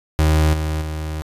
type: tone with level steps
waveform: 35% pulse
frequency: 77.7 Hz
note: D#2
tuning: 2 cents flat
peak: -11 / -18 / -22 dBFS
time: 0.19-1.22 s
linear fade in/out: 0 ms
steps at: 0.53 / 0.81 s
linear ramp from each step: 10 ms
effects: resampled to 32000 Hz